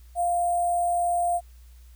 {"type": "tone with sample-and-hold", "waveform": "sine", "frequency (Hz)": 698.5, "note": "F5", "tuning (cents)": 0, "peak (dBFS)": -21, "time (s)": [0.15, 1.41], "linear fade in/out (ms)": 50, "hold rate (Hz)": 8820, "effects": ["added 60 Hz sine -46 dBFS peak until 1.95 s", "white hiss -62 dBFS RMS until 1.95 s"]}